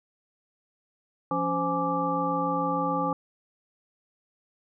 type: tone cluster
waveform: sine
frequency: 172.6 / 279.4 / 518 / 839 / 1172 Hz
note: F3 / C#4 / C5 / G#5 / D6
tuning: -20 / +14 / -17 / +17 / -4 cents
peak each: -33 / -31 / -31 / -30 / -29 dBFS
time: 1.31-3.13 s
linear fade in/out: 2 ms
effects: none